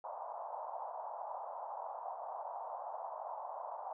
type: band-pass noise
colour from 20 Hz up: white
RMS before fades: -44 dBFS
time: 0.04-3.93 s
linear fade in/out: 2 ms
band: 620 to 970 Hz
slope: 48 dB/octave
effects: none